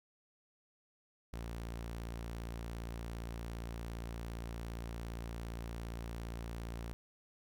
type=tone; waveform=sawtooth; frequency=57.4 Hz; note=A#1; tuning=26 cents flat; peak=-37 dBFS; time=1.33-6.93 s; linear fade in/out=0 ms; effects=13-bit